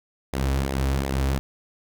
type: tone with flanger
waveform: sawtooth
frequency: 67.4 Hz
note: C#2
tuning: 48 cents flat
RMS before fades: -24 dBFS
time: 0.33-1.39 s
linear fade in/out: 0 ms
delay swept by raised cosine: 0.68 to 5.78 ms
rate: 2.7 Hz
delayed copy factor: -0.55
effects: none